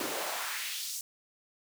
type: noise with high-pass filter sweep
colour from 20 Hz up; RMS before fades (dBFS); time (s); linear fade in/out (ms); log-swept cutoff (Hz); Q
pink; -36; 0-1.01; 2; 280 to 6900; 1.5
effects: none